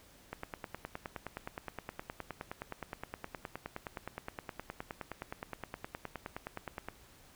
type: click train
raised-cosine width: 0.5 ms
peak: -24 dBFS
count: 64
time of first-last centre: 0.33-6.886 s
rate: 9.61 Hz
effects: pink hiss -60 dBFS RMS until 7.35 s